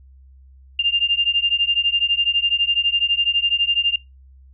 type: beating tone pair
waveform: sine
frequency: 2794 / 2806 Hz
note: F7 / F7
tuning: 0 / +8 cents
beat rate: 12 Hz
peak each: -19 dBFS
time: 0.79-3.96 s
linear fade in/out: 5 ms
effects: noise-tail reverb RT60 0.2 s tail -23 dB re dry + added 66 Hz sine -44 dBFS peak until 4.53 s